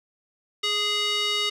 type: tone with band-pass filter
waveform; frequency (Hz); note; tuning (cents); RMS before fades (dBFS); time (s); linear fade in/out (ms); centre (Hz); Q
square; 415.3; G#4; 0; -25; 0.63-1.5; 10; 3400; 2.7
effects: none